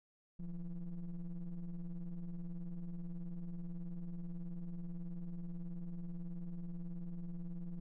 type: ring-modulated tone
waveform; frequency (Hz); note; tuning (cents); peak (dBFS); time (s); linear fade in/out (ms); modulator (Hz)
triangle; 82.41; E2; 0; -35; 0.39-7.8; 10; 91.6
effects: none